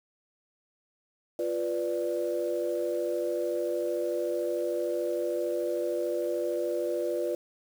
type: chord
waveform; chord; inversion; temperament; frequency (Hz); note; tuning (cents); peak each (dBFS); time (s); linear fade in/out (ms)
sine; B diminished; second; equal; 349.2 / 493.9 / 587.3; F4 / B4 / D5; 0 / 0 / 0; -31; 1.39-7.35; 2
effects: tanh soft clip ceiling -18 dBFS + 8-bit